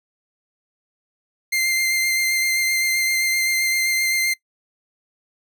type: tone with vibrato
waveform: sawtooth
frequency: 2093 Hz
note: C7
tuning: in tune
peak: -15 dBFS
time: 1.52-4.34 s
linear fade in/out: 10 ms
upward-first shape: sine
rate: 7.7 Hz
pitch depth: 14 cents each way
effects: noise-tail reverb RT60 0.1 s tail -20 dB re dry